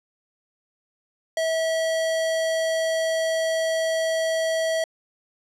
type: tone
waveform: square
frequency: 648 Hz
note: E5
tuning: 30 cents flat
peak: -22 dBFS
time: 1.37-4.84 s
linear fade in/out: 2 ms
effects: low-pass 10000 Hz 12 dB/octave